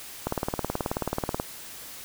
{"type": "click train", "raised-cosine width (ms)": 1, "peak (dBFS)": -12, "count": 22, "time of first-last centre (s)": [0.27, 1.399], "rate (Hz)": 18.6, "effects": ["white hiss -42 dBFS RMS until 2.04 s"]}